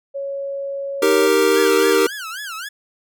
sine tone, 554.4 Hz, C#5, in tune, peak -23 dBFS, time 0.14-1.28 s, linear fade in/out 20 ms
square chord, Eb major, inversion none, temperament equal, 311.1 / 392 / 466.2 Hz, Eb4 / G4 / Bb4, 0 / 0 / 0 cents, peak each -22 / -17 / -17 dBFS, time 1.02-2.07 s, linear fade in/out 5 ms
sawtooth tone with vibrato, 1480 Hz, F#6, in tune, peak -24 dBFS, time 1.54-2.69 s, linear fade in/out 10 ms, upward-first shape sine, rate 3.7 Hz, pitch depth 250 cents each way
effects none

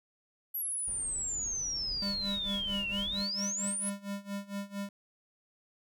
sine exponential two-way sweep, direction down then up, 11840 to 2679 to 11060 Hz, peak -32 dBFS, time 0.54-3.9 s, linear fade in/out 10 ms, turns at 2.9 s
brown noise, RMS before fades -47 dBFS, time 0.87-3.23 s, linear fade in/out 10 ms
square tone with tremolo, 200 Hz, G3, 35 cents sharp, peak -34 dBFS, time 2.02-4.89 s, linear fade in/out 2 ms, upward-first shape sine, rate 4.4 Hz, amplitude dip 90%
effects none

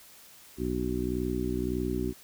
harmonic tone, 61.74 Hz, B1, in tune, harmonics 1 / 2 / 3 / 4 / 5 / 6, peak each -35 / -38 / -37 / -34 / -34 / -33 dBFS, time 0.57-2.14 s, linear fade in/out 50 ms, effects white hiss -53 dBFS RMS until 2.23 s

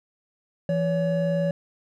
triangle tone pair together, 168.3 / 566.1 Hz, E3 / C#5, +36 / +36 cents, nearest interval octave + major sixth, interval 2100 cents, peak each -22 dBFS, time 0.69-1.51 s, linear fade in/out 2 ms, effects none

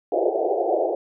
pink band-pass noise, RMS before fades -22 dBFS, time 0.12-0.95 s, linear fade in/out 5 ms, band 340 to 780 Hz, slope 96 dB/octave, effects none

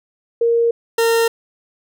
sine / 40% pulse tone pair in turn, 466.2 / 459 Hz, A#4 / A#4, 0 / -27 cents, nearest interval unison, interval 27 cents, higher first, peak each -12 dBFS, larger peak neither, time 0.41-0.71 / 0.98-1.28 s, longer neither, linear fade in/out 5 ms, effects none

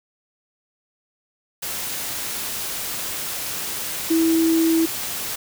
sine tone in noise, 326.7 Hz, E4, 15 cents flat, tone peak -15 dBFS, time 4.1-4.86 s, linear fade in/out 10 ms, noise white, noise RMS -28 dBFS, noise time 1.62-5.36 s, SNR +10 dB, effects none

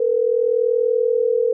sine tone pair together, 451.4 / 491.9 Hz, A4 / B4, +44 / -7 cents, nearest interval minor second, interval 149 cents, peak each -18 dBFS, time 0-1.53 s, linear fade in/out 5 ms, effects none

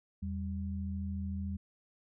sine tone pair together, 82.41 / 196 Hz, E2 / G3, 0 / 0 cents, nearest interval octave + minor third, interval 1500 cents, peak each -36 / -38 dBFS, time 0.22-1.57 s, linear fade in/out 10 ms, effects none

